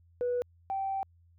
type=tone pair in turn; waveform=sine; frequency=489.7 / 777.4 Hz; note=B4 / G5; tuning=-15 / -15 cents; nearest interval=minor sixth; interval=800 cents; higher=second; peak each=-26 / -29 dBFS; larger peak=first; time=0.21-0.42 / 0.7-1.03 s; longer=second; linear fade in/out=0 ms; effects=tanh soft clip ceiling -24 dBFS + added 85 Hz sine -59 dBFS peak until 1.38 s